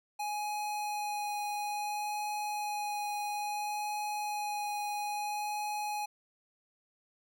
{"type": "tone with vibrato", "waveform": "square", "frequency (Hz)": 833, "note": "G#5", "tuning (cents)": 5, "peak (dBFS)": -34, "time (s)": [0.19, 6.06], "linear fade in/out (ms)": 10, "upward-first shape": "sine", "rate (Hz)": 0.59, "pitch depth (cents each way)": 10, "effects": []}